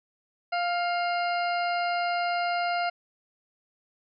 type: harmonic tone with a mistuned harmonic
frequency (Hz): 698.5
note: F5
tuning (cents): 0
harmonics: 1 / 2 / 3 / 4 / 6 / 7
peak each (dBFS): -26 / -32 / -36 / -38 / -42 / -43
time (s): 0.52-2.9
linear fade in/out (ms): 10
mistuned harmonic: 3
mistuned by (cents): +26
effects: none